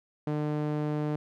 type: tone with band-pass filter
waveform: sawtooth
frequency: 150 Hz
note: D3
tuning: 37 cents sharp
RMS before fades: -30 dBFS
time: 0.27-1.16 s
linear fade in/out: 2 ms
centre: 340 Hz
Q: 0.69
effects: none